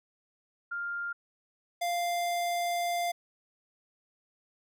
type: tone pair in turn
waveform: sine / square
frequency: 1400 / 696.4 Hz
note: F6 / F5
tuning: +4 / -5 cents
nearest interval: octave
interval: 1209 cents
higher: first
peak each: -32 / -29 dBFS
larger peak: second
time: 0.71-1.13 / 1.81-3.12 s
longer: second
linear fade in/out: 10 ms
effects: none